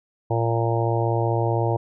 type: harmonic tone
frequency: 115.7 Hz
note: A#2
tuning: 13 cents flat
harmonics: 1 / 3 / 4 / 5 / 6 / 7 / 8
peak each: -22 / -27 / -28 / -29 / -30 / -30 / -31 dBFS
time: 0.3-1.77 s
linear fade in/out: 10 ms
effects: none